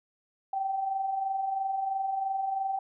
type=tone pair together; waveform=sine; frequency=754 / 777 Hz; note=F#5 / G5; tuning=+32 / -16 cents; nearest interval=minor second; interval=52 cents; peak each=-38 / -28 dBFS; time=0.53-2.79 s; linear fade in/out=5 ms; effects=none